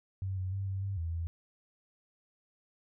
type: tone with pitch steps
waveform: sine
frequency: 95.7 / 93.1 / 97.7 / 96.2 / 98.3 / 82.9 / 83.6 Hz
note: G2 / F#2 / G2 / G2 / G2 / E2 / E2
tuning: -41 / +11 / -5 / -32 / +5 / +10 / +25 cents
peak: -32 dBFS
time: 0.22-1.27 s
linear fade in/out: 0 ms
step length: 150 ms
effects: none